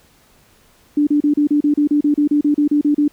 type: tone bursts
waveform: sine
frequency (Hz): 293.7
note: D4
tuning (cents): 0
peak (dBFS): -11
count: 16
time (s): 0.97-3.08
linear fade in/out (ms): 5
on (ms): 100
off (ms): 34
effects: pink hiss -53 dBFS RMS until 3.12 s